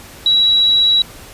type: tone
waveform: sine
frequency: 3895 Hz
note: B7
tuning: 25 cents flat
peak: -9 dBFS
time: 0.26-1.02 s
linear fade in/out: 2 ms
effects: pink hiss -37 dBFS RMS until 1.33 s + resampled to 32000 Hz